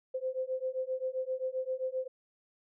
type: beating tone pair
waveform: sine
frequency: 514 / 521.6 Hz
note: C5 / C5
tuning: -31 / -5 cents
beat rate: 7.6 Hz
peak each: -35 / -35 dBFS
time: 0.14-2.08 s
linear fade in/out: 10 ms
effects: none